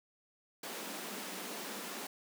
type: high-pass noise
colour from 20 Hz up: pink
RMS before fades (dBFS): -43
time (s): 0.63-2.07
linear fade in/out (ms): 5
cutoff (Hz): 180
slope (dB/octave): 96
effects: none